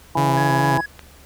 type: harmonic tone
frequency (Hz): 165.5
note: E3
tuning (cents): +7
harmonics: 1 / 2 / 3 / 4 / 5 / 6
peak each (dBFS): -29 / -26 / -33 / -30 / -21 / -23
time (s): 0.15-0.81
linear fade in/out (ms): 5
type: tone with vibrato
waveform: sawtooth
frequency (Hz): 138.3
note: C#3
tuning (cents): -4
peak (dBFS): -15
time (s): 0.17-0.78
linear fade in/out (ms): 5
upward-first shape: square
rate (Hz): 4.6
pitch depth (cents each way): 37
type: tone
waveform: triangle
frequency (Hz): 1674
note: G#6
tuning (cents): +13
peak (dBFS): -24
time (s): 0.37-0.86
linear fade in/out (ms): 5
type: clicks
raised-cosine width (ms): 0.3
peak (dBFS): -20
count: 2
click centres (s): 0.649 / 0.993
effects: added 73 Hz sine -48 dBFS peak until 1.25 s + pink hiss -48 dBFS RMS until 1.25 s